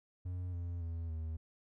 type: tone with pitch steps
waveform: triangle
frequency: 90.1 / 86.58 / 83.2 / 79.95 Hz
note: F#2 / F2 / E2 / D#2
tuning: -45 / -14 / +17 / +48 cents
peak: -35 dBFS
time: 0.25-1.37 s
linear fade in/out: 10 ms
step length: 280 ms
effects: none